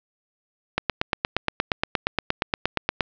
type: click train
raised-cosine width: 0.3 ms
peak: -4 dBFS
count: 20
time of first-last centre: 0.78-3.007 s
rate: 8.53 Hz
effects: low-pass 5000 Hz 12 dB/octave